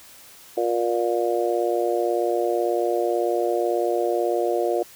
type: harmonic tone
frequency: 118.1 Hz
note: A#2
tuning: 23 cents sharp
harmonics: 3 / 4 / 5 / 6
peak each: -24 / -25 / -26 / -27 dBFS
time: 0.57-4.83 s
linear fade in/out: 5 ms
effects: white hiss -47 dBFS RMS until 4.95 s